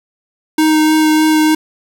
square tone with vibrato, 311.1 Hz, D#4, in tune, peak -9 dBFS, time 0.58-1.55 s, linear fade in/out 5 ms, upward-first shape sine, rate 3.3 Hz, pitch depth 10 cents each way, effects 7-bit

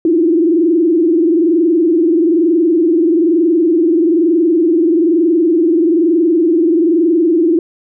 sine tone with frequency modulation, 332.8 Hz, E4, 17 cents sharp, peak -8 dBFS, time 0.05-7.59 s, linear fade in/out 2 ms, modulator 21.1 Hz, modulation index 1.2, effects none

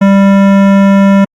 sine tone with hard clipping, 196.9 Hz, G3, 8 cents sharp, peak -5 dBFS, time 0.01-1.25 s, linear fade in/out 10 ms, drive 17 dB, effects Opus 48 kbps

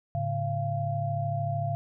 sine tone cluster, 108.7 / 142 / 687 Hz, A2 / C#3 / F5, -21 / +42 / -29 cents, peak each -31 dBFS, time 0.15-1.75 s, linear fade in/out 0 ms, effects none

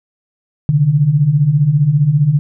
sine beating tone pair, 134.7 / 149.7 Hz, C#3 / D3, -49 / +33 cents, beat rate 15 Hz, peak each -15 / -10 dBFS, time 0.69-2.39 s, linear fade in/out 0 ms, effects none

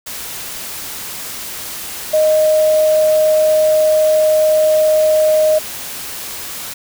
sine tone in noise, 620 Hz, D#5, 6 cents flat, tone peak -9 dBFS, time 2.13-5.59 s, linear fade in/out 10 ms, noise white, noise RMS -27 dBFS, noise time 0.06-6.74 s, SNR +15 dB, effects none

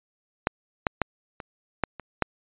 clicks, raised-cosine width 0.5 ms, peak -6 / -6 / -7 / -21 / -7 / -22 / -6 dBFS, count 7, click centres 0.471 / 0.868 / 1.017 / 1.402 / 1.837 / 1.997 / 2.223 s, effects resampled to 8000 Hz

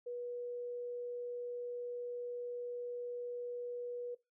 sine tone, 485.6 Hz, B4, 29 cents flat, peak -39 dBFS, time 0.06-4.15 s, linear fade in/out 10 ms, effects noise-tail reverb RT60 0.2 s tail -18 dB re dry

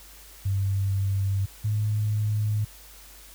sine tone pair in turn, 97.9 / 106.1 Hz, G2 / G#2, -2 / +38 cents, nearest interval minor second, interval 140 cents, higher second, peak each -22 dBFS, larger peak neither, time 0.45-1.46 / 1.64-2.65 s, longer neither, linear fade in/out 10 ms, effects added 50 Hz sine -50 dBFS peak until 3.34 s + white hiss -49 dBFS RMS until 3.34 s

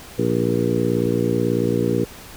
harmonic tone with a mistuned harmonic, 58.27 Hz, A#1, in tune, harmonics 2 / 3 / 4 / 5 / 6 / 7 / 8, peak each -25 / -25 / -25 / -25 / -25 / -25 / -25 dBFS, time 0.18-2.05 s, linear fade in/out 10 ms, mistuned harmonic 8, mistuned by +39 cents, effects pink hiss -40 dBFS RMS until 2.36 s

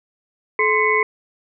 sine tone cluster, 430.4 / 1040 / 2025 / 2202 Hz, A4 / C6 / B6 / C#7, -38 / -11 / +43 / -12 cents, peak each -20 dBFS, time 0.59-1.03 s, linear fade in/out 2 ms, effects none

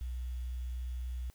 sine tone with quantisation, 61.74 Hz, B1, in tune, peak -35 dBFS, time 0.01-1.3 s, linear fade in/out 0 ms, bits 10, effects white hiss -67 dBFS RMS until 1.34 s

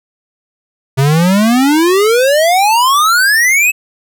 square exponential sweep, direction up, 130.81 to 2637 Hz, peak -8 dBFS, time 0.97-3.72 s, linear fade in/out 20 ms, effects none

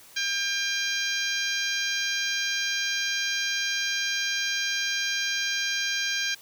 harmonic tone, 800 Hz, G5, 35 cents sharp, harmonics 2 / 3 / 4 / 5 / 6 / 7 / 8, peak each -30 / -32 / -33 / -34 / -35 / -35 / -36 dBFS, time 0.16-6.35 s, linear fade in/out 10 ms, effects white hiss -51 dBFS RMS until 6.41 s

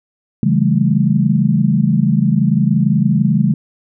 sine chord, A dominant seventh, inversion first, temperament equal with one note detuned, 138.59 / 164.81 / 196 / 216.5 Hz, C#3 / E3 / G3 / A3, 0 / 0 / 0 / -28 cents, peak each -16 dBFS, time 0.43-3.54 s, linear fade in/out 2 ms, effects none

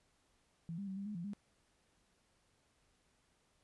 sine tone with pitch steps, 166.6 / 199.6 / 191.1 / 198.3 / 209.7 / 171.5 / 203.3 Hz, E3 / G3 / G3 / G3 / G#3 / F3 / G#3, +19 / +32 / -44 / +20 / +17 / -31 / -37 cents, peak -40 dBFS, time 0.69-1.334 s, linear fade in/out 0 ms, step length 92 ms, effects pink hiss -75 dBFS RMS until 3.63 s + resampled to 24000 Hz

